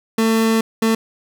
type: tone bursts at uneven times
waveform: 30% pulse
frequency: 224 Hz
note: A3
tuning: 31 cents sharp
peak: -11 dBFS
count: 2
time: 0.18-0.61 / 0.82-0.95 s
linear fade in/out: 5 ms
effects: none